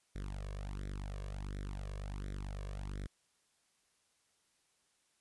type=tone with flanger; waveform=sawtooth; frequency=49 Hz; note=G1; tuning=in tune; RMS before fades=-42 dBFS; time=0.15-3.07 s; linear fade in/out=10 ms; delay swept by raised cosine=0.52 to 1.82 ms; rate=1.4 Hz; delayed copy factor=+1; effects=white hiss -75 dBFS RMS until 5.2 s + resampled to 24000 Hz